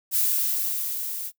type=noise with level ramp; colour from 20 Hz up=violet; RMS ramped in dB=-21 to -33 dBFS; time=0.11-1.32 s; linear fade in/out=50 ms; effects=noise-tail reverb RT60 0.1 s tail -20 dB re dry